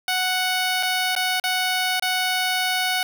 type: tone with dropouts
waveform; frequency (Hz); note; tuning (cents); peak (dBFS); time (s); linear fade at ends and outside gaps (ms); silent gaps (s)
10% pulse; 740; F#5; 0; -12; 0.08-3.03; 2; 0.828-0.831 / 1.152-1.163 / 1.399-1.439 / 1.997-2.023
effects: none